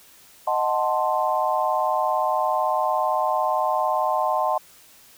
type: chord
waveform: sine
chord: D# diminished seventh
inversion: none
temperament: equal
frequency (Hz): 622.3 / 740 / 880 / 1046.5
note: D#5 / F#5 / A5 / C6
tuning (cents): 0 / 0 / 0 / 0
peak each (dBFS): -25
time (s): 0.47-4.58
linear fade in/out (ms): 5
effects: white hiss -51 dBFS RMS until 5.17 s